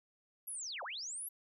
sine linear two-way sweep, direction down then up, 11730 to 493.9 to 11730 Hz, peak -40 dBFS, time 0.47-1.29 s, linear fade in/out 10 ms, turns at 0.83 s, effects none

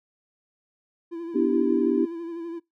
triangle tone with vibrato, 336.2 Hz, E4, 34 cents sharp, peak -29 dBFS, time 1.11-2.6 s, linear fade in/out 20 ms, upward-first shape sine, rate 12 Hz, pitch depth 40 cents each way
sine chord, E minor seventh, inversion second, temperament equal, 246.9 / 293.7 / 329.6 / 392 Hz, B3 / D4 / E4 / G4, 0 / 0 / 0 / 0 cents, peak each -25 dBFS, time 1.34-2.06 s, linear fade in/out 20 ms
effects noise-tail reverb RT60 0.2 s tail -25 dB re dry

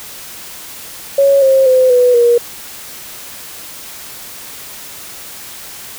sine tone with pitch steps, 554.4 / 533.7 / 513.7 / 494.5 / 476 Hz, C#5 / C5 / C5 / B4 / A#4, 0 / +34 / -32 / +2 / +36 cents, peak -6 dBFS, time 1.18-2.38 s, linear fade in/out 5 ms, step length 240 ms, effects white hiss -31 dBFS RMS until 5.98 s

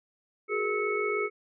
sine tone cluster, 370.1 / 416.6 / 473 / 1294 / 2207 Hz, F#4 / G#4 / A#4 / E6 / C#7, 0 / +5 / +25 / -32 / -8 cents, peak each -36 / -29 / -38 / -34 / -32 dBFS, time 0.48-1.3 s, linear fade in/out 50 ms, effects none

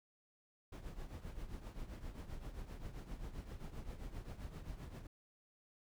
brown noise with tremolo, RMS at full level -44 dBFS, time 0.72-5.07 s, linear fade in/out 5 ms, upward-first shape triangle, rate 7.6 Hz, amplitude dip 75%, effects none

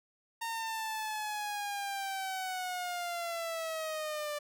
sawtooth linear sweep, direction down, 920 to 587.3 Hz, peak -31 dBFS, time 0.41-4.39 s, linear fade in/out 10 ms, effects none

